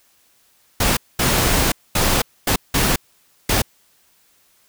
pink noise bursts at uneven times, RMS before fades -17 dBFS, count 6, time 0.8-0.97 / 1.19-1.72 / 1.95-2.22 / 2.47-2.56 / 2.74-2.96 / 3.49-3.62 s, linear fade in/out 5 ms, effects white hiss -58 dBFS RMS until 4.68 s

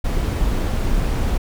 brown noise, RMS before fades -19 dBFS, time 0.04-1.38 s, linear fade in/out 10 ms, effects none

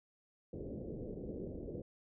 white low-pass noise, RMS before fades -44 dBFS, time 0.53-1.82 s, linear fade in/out 5 ms, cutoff 520 Hz, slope 48 dB/octave, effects none

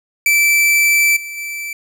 45% pulse tone with level steps, 2326 Hz, D7, 17 cents flat, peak -10 / -26 / -23 dBFS, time 0.26-1.73 s, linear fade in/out 2 ms, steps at 1.16 / 1.37 s, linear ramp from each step 10 ms, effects none

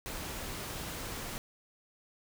pink noise, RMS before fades -40 dBFS, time 0.06-1.38 s, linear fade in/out 0 ms, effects none

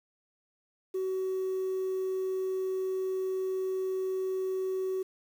sine tone, 376.8 Hz, F#4, 32 cents sharp, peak -27 dBFS, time 0.94-5.03 s, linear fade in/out 10 ms, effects tanh soft clip ceiling -27 dBFS + 9-bit

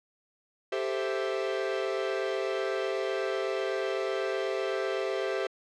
45% pulse chord, A minor seventh, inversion third, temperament equal, 392 / 440 / 523.3 / 659.3 Hz, G4 / A4 / C5 / E5, 0 / 0 / 0 / 0 cents, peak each -32 / -36 / -34 / -36 dBFS, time 0.72-5.47 s, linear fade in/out 5 ms, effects low-pass 4000 Hz 12 dB/octave

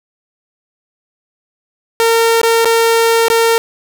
sawtooth tone with dropouts, 457.7 Hz, A#4, 32 cents flat, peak -5 dBFS, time 2-3.58 s, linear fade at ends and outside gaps 0 ms, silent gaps 2.415-2.432 / 2.646-2.655 / 3.283-3.301 s, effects none

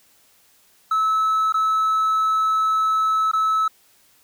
triangle tone with dropouts, 1300 Hz, E6, 24 cents flat, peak -14 dBFS, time 0.91-3.68 s, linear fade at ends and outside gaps 5 ms, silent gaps 1.524-1.541 / 3.315-3.333 s, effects tanh soft clip ceiling -11 dBFS + white hiss -57 dBFS RMS until 4.23 s

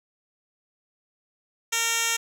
10% pulse tone with band-pass filter, 460 Hz, A#4, 23 cents flat, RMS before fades -25 dBFS, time 1.72-2.17 s, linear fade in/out 10 ms, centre 6000 Hz, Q 0.97, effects none

